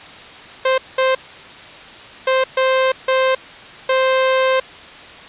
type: tone bursts at uneven times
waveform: sawtooth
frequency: 523.3 Hz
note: C5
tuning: in tune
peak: -9 dBFS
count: 6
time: 0.65-0.78 / 0.98-1.15 / 2.27-2.44 / 2.57-2.92 / 3.08-3.35 / 3.89-4.6 s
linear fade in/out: 5 ms
effects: white hiss -37 dBFS RMS until 5.28 s + resampled to 8000 Hz